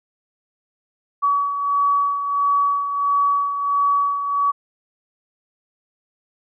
sine beating tone pair, 1135 / 1136.5 Hz, C#6 / C#6, +41 / +43 cents, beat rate 1.5 Hz, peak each -17 / -25 dBFS, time 1.22-4.52 s, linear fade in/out 20 ms, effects none

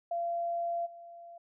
sine tone with level steps, 685 Hz, F5, 34 cents flat, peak -30 / -46 dBFS, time 0.11-1.38 s, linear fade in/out 5 ms, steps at 0.85 s, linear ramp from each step 20 ms, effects none

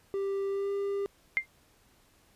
triangle tone with pitch glide, 393.6 to 399.1 Hz, G4 to G4, +7 to +31 cents, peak -27 dBFS, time 0.14-1.06 s, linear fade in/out 0 ms, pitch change +24 cents, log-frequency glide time 0.49-0.71 s
sine tone with exponential decay, 2103 Hz, C7, 8 cents sharp, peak -19 dBFS, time 1.37-1.46 s, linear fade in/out 0 ms, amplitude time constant 18 ms
effects pink hiss -64 dBFS RMS until 2.35 s + resampled to 32000 Hz

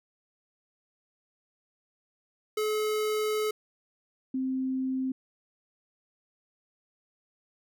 square / sine tone pair in turn, 428.3 / 261.4 Hz, A4 / C4, -47 / -1 cents, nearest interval major sixth, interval 854 cents, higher first, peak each -27 dBFS, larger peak neither, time 2.57-3.51 / 4.34-5.12 s, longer first, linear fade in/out 5 ms, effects none

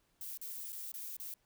violet noise with dropouts, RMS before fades -44 dBFS, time 0.21-1.34 s, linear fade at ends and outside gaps 1 ms, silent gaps 0.374-0.414 / 0.722-0.728 / 0.918-0.94 / 1.167-1.199 s, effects pink hiss -75 dBFS RMS until 1.45 s

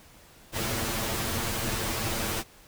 pink noise with comb filter, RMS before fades -30 dBFS, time 0.52-2.44 s, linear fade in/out 50 ms, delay 8.9 ms, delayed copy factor +0.8, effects pink hiss -54 dBFS RMS until 2.67 s

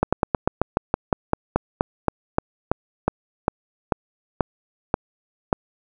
slowing click train, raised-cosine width 1 ms, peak -3 dBFS, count 21, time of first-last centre 0.03-5.528 s, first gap 96 ms, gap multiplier 1.1, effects none

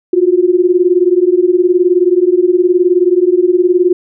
sine beating tone pair, 349.2 / 368.2 Hz, F4 / F#4, 0 / -8 cents, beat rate 19 Hz, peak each -10 dBFS, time 0.13-3.93 s, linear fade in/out 5 ms, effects none

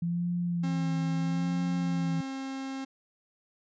sine tone with vibrato, 169.4 Hz, E3, 48 cents sharp, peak -27 dBFS, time 0.02-2.21 s, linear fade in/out 5 ms, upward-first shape sine, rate 0.76 Hz, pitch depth 58 cents each way
45% pulse tone, 268 Hz, C4, 42 cents sharp, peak -34 dBFS, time 0.63-2.85 s, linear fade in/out 10 ms
effects resampled to 16000 Hz

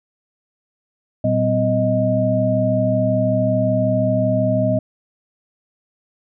sine tone cluster, 117.4 / 190.4 / 255.8 / 625 Hz, A#2 / F#3 / C4 / D#5, +13 / +50 / -39 / +8 cents, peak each -20 / -23 / -22 / -18 dBFS, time 1.24-4.79 s, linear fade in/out 5 ms, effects none

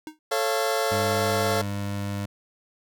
square tone with exponential decay, 310 Hz, D#4, 6 cents flat, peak -31 dBFS, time 0.07-0.19 s, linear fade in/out 1 ms, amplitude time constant 24 ms
sawtooth chord, A augmented, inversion none, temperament just, 440 / 550 / 687.5 Hz, A4 / C#5 / E#5, 0 / -14 / -27 cents, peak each -23 dBFS, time 0.31-1.62 s, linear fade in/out 10 ms
25% pulse tone, 100.7 Hz, G2, 47 cents sharp, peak -24 dBFS, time 0.91-2.26 s, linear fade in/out 10 ms
effects none

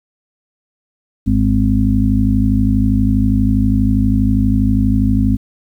harmonic tone, 52.4 Hz, G#1, 16 cents sharp, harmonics 1 / 2 / 4 / 5, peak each -16 / -16 / -16 / -16 dBFS, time 1.26-5.37 s, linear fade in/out 20 ms, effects 8-bit

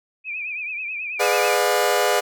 sine tone with vibrato, 2459 Hz, D#7, 21 cents flat, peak -26 dBFS, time 0.24-1.58 s, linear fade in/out 50 ms, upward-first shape triangle, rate 9.2 Hz, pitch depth 110 cents each way
sawtooth chord, G# diminished seventh, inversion none, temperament just, 415.3 / 498.4 / 598 / 717.6 Hz, G#4 / B4 / D5 / F5, 0 / +16 / +31 / +47 cents, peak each -19 dBFS, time 1.19-2.21 s, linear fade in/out 20 ms
effects none

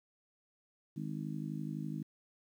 harmonic tone, 51.91 Hz, G#1, in tune, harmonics 3 / 4 / 5 / 6, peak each -40 / -42 / -44 / -46 dBFS, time 0.96-2.03 s, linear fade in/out 10 ms, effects 11-bit

